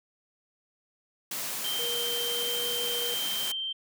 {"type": "high-pass noise", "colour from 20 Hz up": "white", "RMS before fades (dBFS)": -34, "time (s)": [1.31, 3.52], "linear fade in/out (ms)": 5, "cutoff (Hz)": 130, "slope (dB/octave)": 24}
{"type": "tone", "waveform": "sine", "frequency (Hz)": 3136, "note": "G7", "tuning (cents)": 0, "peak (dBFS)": -30, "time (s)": [1.64, 3.73], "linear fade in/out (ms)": 10}
{"type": "tone with pitch glide", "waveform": "triangle", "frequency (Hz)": [475.8, 479.1], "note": ["A#4", "A#4"], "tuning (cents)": [35, 47], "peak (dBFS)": -34, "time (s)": [1.79, 3.14], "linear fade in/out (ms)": 0, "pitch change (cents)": 12, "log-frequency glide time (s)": [2.25, 2.64]}
{"effects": []}